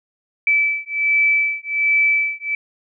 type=beating tone pair; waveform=sine; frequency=2311 / 2312.3 Hz; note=D7 / D7; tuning=-28 / -27 cents; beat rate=1.3 Hz; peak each=-18 dBFS; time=0.47-2.55 s; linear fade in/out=2 ms; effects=none